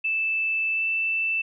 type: tone with pitch glide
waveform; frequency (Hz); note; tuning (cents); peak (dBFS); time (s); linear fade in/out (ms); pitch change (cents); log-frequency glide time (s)
sine; 2637 to 2654; E7 to E7; 0 to +11; -22; 0.04-1.42; 10; +11; 0.72-0.85
effects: none